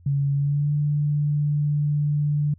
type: tone with pitch glide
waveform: sine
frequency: 140.3 to 147.28 Hz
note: C#3 to D3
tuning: +21 to +5 cents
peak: -19 dBFS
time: 0.06-2.54 s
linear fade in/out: 5 ms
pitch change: +84 cents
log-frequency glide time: 0.33-0.72 s
effects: added 87 Hz sine -48 dBFS peak until 2.58 s